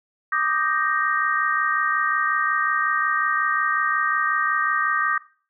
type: chord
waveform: sine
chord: Eb major seventh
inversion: third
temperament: equal with one note detuned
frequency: 1174.7 / 1240.2 / 1568 / 1864.7 Hz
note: D6 / Eb6 / G6 / Bb6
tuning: 0 / -6 / 0 / 0 cents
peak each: -25 dBFS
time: 0.32-5.18 s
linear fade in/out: 5 ms
effects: noise-tail reverb RT60 0.4 s tail -18 dB re dry